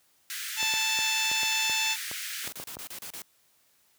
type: high-pass noise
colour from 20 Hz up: pink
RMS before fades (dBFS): -36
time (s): 0.3-2.48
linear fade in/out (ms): 0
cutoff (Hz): 1500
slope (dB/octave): 48
type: harmonic tone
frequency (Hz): 880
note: A5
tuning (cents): 0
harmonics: 1 / 2 / 3 / 4 / 5 / 6 / 7 / 8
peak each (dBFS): -36 / -39 / -29 / -31 / -37 / -36 / -38 / -35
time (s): 0.56-1.97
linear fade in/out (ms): 50
type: clicks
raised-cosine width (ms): 1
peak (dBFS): -26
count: 10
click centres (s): 0.629 / 0.738 / 0.989 / 1.315 / 1.432 / 1.697 / 2.114 / 2.475 / 2.599 / 2.769
type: noise bursts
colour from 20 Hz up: white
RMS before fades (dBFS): -40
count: 7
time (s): 2.44-3.219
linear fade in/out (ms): 0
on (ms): 83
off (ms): 33
effects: white hiss -66 dBFS RMS until 3.98 s + high-pass 60 Hz 12 dB/octave